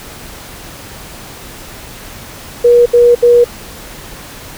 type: tone bursts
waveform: sine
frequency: 480 Hz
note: B4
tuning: 49 cents flat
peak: -3 dBFS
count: 3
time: 2.64-3.444 s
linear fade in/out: 10 ms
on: 220 ms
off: 72 ms
effects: pink hiss -31 dBFS RMS until 4.57 s